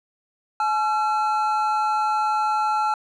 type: tone pair together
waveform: triangle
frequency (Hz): 854.2 / 1356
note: G#5 / E6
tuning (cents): +48 / +49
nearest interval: minor sixth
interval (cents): 801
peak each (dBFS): -19 / -22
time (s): 0.6-2.94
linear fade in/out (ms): 2
effects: resampled to 24000 Hz